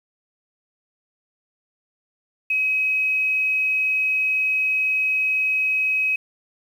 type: tone with quantisation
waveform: sine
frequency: 2542 Hz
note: D#7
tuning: 36 cents sharp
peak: -18 dBFS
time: 2.5-6.16 s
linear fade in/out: 5 ms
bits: 8
effects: none